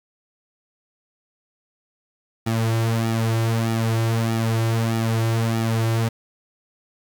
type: tone with flanger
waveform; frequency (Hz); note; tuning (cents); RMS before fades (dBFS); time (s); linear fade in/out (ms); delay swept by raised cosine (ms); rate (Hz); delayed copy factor
sawtooth; 113.5; A#2; -46; -21; 2.46-6.09; 10; 1.9 to 4.2; 1.6; -0.75
effects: 8-bit